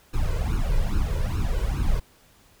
brown noise with flanger, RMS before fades -23 dBFS, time 0.13-2 s, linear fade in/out 10 ms, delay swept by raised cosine 0.74 to 2.04 ms, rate 2.4 Hz, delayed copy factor +1, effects pink hiss -57 dBFS RMS until 2.6 s

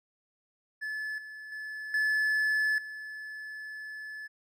triangle tone with level steps, 1727 Hz, A6, 33 cents flat, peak -31 / -40 / -35 / -23 / -37 dBFS, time 0.81-4.28 s, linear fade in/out 20 ms, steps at 1.18 / 1.52 / 1.94 / 2.78 s, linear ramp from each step 2 ms, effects none

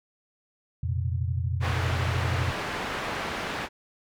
sine chord, F suspended fourth, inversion none, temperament equal with one note detuned, 87.31 / 118.17 / 130.81 Hz, F2 / Bb2 / C3, 0 / +24 / 0 cents, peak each -27 / -30 / -33 dBFS, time 0.83-2.51 s, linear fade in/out 5 ms
white low-pass noise, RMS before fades -32 dBFS, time 1.6-3.69 s, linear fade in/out 50 ms, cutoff 1900 Hz, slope 12 dB/octave
effects none

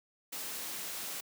white noise, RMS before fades -40 dBFS, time 0.32-1.21 s, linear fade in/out 10 ms, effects high-pass 150 Hz 12 dB/octave

